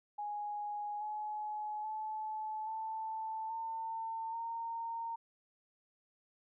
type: tone with pitch steps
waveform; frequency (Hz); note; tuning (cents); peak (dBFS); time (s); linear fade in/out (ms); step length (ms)
sine; 830.6 / 847.6 / 864.9 / 882.5 / 900.6 / 919; G#5 / G#5 / A5 / A5 / A5 / A#5; 0 / +35 / -30 / +5 / +40 / -25; -37; 0.18-5.16; 10; 830
effects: none